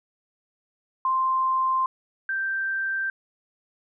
sine tone pair in turn, 1046.5 / 1568 Hz, C6 / G6, 0 / 0 cents, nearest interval perfect fifth, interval 700 cents, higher second, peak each -20 / -24 dBFS, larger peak first, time 1.05-1.86 / 2.29-3.1 s, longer neither, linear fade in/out 2 ms, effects none

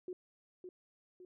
sine tone with echo, 363.7 Hz, F#4, 30 cents flat, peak -39 dBFS, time 0.08-0.13 s, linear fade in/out 2 ms, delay 560 ms, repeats 2, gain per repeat -6 dB, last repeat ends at 1.25 s, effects none

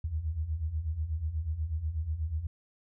sine beating tone pair, 73.42 / 81.62 Hz, D2 / E2, 0 / -17 cents, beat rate 8.2 Hz, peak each -36 / -31 dBFS, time 0.04-2.47 s, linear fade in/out 5 ms, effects none

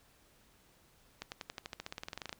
accelerating click train, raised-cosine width 0.2 ms, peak -23 dBFS, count 19, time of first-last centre 1.22-2.328 s, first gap 99 ms, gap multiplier 0.94, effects pink hiss -66 dBFS RMS until 2.39 s

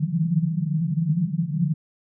pink band-pass noise, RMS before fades -23 dBFS, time 0-1.74 s, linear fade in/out 10 ms, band 150 to 180 Hz, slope 96 dB/octave, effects none

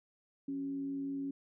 sine tone with frequency modulation, 276 Hz, C#4, 7 cents flat, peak -35 dBFS, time 0.48-1.31 s, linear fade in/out 5 ms, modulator 105 Hz, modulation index 0.25, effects none

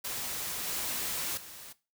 white noise with level steps, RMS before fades -36 / -34 / -47 dBFS, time 0.04-1.73 s, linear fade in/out 10 ms, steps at 0.67 / 1.37 s, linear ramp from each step 5 ms, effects noise-tail reverb RT60 0.3 s tail -18 dB re dry

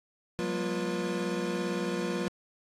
square tone cluster, 181.1 / 199.2 / 235.9 / 350.5 / 484.8 Hz, F#3 / G3 / A#3 / F4 / B4, -37 / +28 / +21 / +6 / -32 cents, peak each -36 / -38 / -39 / -35 / -37 dBFS, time 0.39-2.28 s, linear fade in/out 0 ms, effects low-pass 8000 Hz 12 dB/octave + AAC 64 kbps

